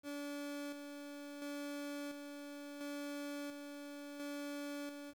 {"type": "tone with tremolo", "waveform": "30% pulse", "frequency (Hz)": 287.7, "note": "D4", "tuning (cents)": -36, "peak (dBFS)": -39, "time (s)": [0.03, 5.14], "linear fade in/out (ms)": 50, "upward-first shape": "square", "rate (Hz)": 0.72, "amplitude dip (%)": 45, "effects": ["11-bit"]}